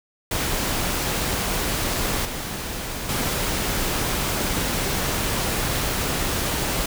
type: noise with level steps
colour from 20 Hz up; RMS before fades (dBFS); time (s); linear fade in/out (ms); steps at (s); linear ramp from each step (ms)
pink; -24 / -30 / -24; 0.31-6.86; 5; 2.25 / 3.09; 2
effects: none